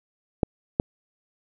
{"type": "clicks", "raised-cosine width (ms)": 2, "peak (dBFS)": -6, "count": 2, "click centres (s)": [0.432, 0.799], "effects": []}